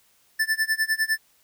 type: tone with tremolo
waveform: square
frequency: 1761 Hz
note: A6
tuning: 1 cent sharp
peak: -19 dBFS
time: 0.39-1.18 s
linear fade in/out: 10 ms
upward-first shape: sine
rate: 9.9 Hz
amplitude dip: 95%
effects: white hiss -62 dBFS RMS until 1.43 s